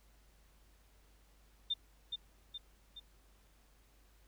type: tone with echo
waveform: sine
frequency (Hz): 3603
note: A7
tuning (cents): +40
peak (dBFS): -31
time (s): 1.7-1.74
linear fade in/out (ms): 10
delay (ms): 420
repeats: 3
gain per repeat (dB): -5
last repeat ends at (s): 3
effects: added 50 Hz sine -64 dBFS peak until 4.27 s + pink hiss -70 dBFS RMS until 4.27 s